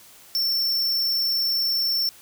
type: tone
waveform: square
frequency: 5410 Hz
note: E8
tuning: 44 cents sharp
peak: -21 dBFS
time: 0.35-2.09 s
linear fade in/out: 0 ms
effects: white hiss -49 dBFS RMS until 2.21 s